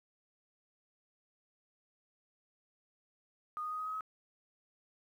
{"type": "tone with pitch steps", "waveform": "sine", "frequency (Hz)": [1230, 1239.3, 1248.6, 1258, 1267.5, 1277.1], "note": ["D#6", "D#6", "D#6", "D#6", "D#6", "D#6"], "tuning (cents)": [-20, -7, 6, 19, 32, 45], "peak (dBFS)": -36, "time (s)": [3.57, 4.008], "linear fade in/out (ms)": 0, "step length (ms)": 73, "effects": ["11-bit"]}